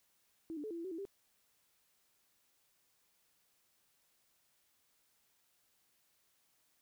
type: tone with pitch steps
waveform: sine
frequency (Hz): 326.3 / 294.5 / 431.5 / 337.9 / 334.8 / 377.1 / 328.2 / 395.1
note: E4 / D4 / A4 / E4 / E4 / F#4 / E4 / G4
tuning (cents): -18 / +5 / -34 / +43 / +27 / +33 / -8 / +14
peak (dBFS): -40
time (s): 0.5-1.052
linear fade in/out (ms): 0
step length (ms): 69
effects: white hiss -75 dBFS RMS until 6.81 s